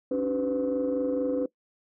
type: tone cluster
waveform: sine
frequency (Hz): 277.8 / 302.2 / 378.1 / 502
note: C#4 / D4 / F#4 / B4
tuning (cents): +4 / +50 / +38 / +28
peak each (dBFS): -27 / -34 / -35 / -26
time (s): 0.11-1.46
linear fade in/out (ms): 5
effects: noise-tail reverb RT60 0.1 s tail -20 dB re dry + tanh soft clip ceiling -19 dBFS